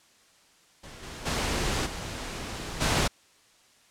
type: noise with level steps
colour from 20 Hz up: pink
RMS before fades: -45 / -40 / -28 / -36 / -24 dBFS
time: 0.83-3.08 s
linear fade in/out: 10 ms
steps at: 1.02 / 1.25 / 1.85 / 2.8 s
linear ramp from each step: 20 ms
effects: white hiss -60 dBFS RMS until 3.9 s + low-pass 8000 Hz 12 dB/octave